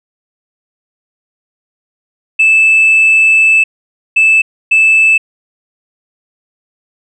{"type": "tone bursts at uneven times", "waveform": "sine", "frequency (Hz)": 2628, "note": "E7", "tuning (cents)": -6, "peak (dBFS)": -3, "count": 3, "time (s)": [[2.39, 3.64], [4.16, 4.42], [4.71, 5.18]], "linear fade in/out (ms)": 10, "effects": ["tanh soft clip ceiling -2 dBFS"]}